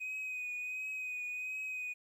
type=tone with vibrato; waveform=triangle; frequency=2504 Hz; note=D#7; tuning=10 cents sharp; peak=-35 dBFS; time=0-1.94 s; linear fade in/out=20 ms; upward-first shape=triangle; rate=1.4 Hz; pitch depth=32 cents each way; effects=tanh soft clip ceiling -31 dBFS + 12-bit